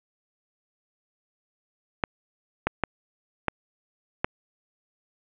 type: clicks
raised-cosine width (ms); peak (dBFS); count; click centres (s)
0.5; -7; 5; 2.038 / 2.67 / 2.837 / 3.483 / 4.245
effects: resampled to 8000 Hz + 8-bit